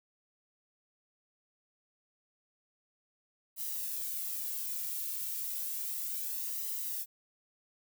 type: noise with flanger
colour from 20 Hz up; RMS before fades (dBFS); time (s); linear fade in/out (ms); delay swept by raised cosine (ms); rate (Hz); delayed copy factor
violet; -37; 3.56-7.06; 50; 1 to 2.2; 0.32; +0.6
effects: none